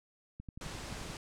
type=click train; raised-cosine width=5 ms; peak=-32 dBFS; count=9; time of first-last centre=0.4-1.102 s; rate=11.4 Hz
type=low-pass noise; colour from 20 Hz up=pink; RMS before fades=-44 dBFS; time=0.61-1.17 s; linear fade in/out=2 ms; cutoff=8900 Hz; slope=24 dB/octave
effects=none